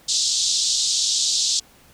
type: band-pass noise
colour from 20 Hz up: pink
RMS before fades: -21 dBFS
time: 0.08-1.6 s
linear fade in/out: 10 ms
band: 3600 to 7700 Hz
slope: 48 dB/octave
effects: pink hiss -52 dBFS RMS until 1.93 s